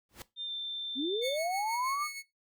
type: noise with exponential growth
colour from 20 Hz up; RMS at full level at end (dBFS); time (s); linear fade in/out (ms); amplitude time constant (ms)
pink; -39; 0.09-0.22; 2; 28
type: tone with pitch glide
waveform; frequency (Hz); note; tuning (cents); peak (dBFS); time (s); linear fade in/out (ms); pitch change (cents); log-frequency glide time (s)
sine; 3600 to 3565; A7 to A7; +39 to +22; -35; 0.36-1.38; 50; -17; 0.46-0.52
type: linear sweep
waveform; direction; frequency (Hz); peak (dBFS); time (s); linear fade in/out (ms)
sine; up; 240 to 1233; -30; 0.95-2.08; 50
type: tone with tremolo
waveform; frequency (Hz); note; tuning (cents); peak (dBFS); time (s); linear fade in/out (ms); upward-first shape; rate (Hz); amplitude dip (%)
sawtooth; 2200; C#7; -14; -31; 1.21-2.23; 50; triangle; 6.2; 65
effects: noise-tail reverb RT60 0.2 s tail -17 dB re dry